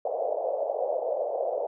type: band-pass noise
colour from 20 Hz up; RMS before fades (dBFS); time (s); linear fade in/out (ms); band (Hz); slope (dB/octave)
pink; -29; 0.05-1.67; 5; 510 to 680; 48
effects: none